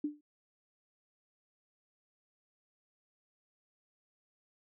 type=tone with exponential decay; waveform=sine; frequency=296.3 Hz; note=D4; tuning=15 cents sharp; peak=-28 dBFS; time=0.04-0.21 s; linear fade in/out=5 ms; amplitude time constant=36 ms; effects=none